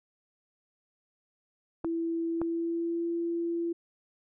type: tone with pitch glide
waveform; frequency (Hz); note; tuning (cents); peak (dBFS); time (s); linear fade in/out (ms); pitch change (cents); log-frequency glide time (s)
sine; 332 to 338.6; E4 to E4; +12 to +46; -28; 1.84-3.73; 10; +34; 2.3-3.07
type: clicks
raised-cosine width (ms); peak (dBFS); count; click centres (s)
1; -21; 2; 1.846 / 2.416
effects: none